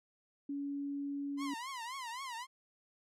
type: tone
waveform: sine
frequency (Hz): 282.5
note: C#4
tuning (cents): +33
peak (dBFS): -36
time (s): 0.49-1.54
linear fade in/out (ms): 5
type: tone with vibrato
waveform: sawtooth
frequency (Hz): 1000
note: B5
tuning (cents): +21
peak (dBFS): -37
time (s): 1.37-2.47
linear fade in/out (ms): 50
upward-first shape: triangle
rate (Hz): 3.8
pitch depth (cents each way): 200
effects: low-pass 10000 Hz 12 dB/octave